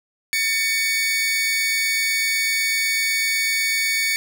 sawtooth tone pair together, 1788 / 2244 Hz, A6 / C#7, +27 / +21 cents, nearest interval major third, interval 394 cents, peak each -24 / -16 dBFS, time 0.33-4.16 s, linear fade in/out 0 ms, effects none

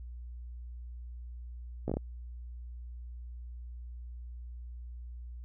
slowing click train, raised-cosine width 2 ms, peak -19 dBFS, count 5, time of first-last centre 1.88-1.97 s, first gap 16 ms, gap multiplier 1.23, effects added 60 Hz sine -41 dBFS peak until 5.44 s

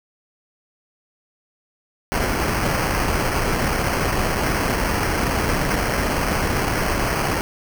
pink noise with sample-and-hold, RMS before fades -21 dBFS, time 2.12-7.41 s, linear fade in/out 0 ms, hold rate 3675 Hz, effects none

